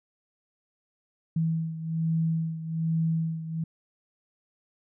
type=beating tone pair; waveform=sine; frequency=162.2 / 163.4 Hz; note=E3 / E3; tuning=-28 / -15 cents; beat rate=1.2 Hz; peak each=-26 / -31 dBFS; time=1.36-3.64 s; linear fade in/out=5 ms; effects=none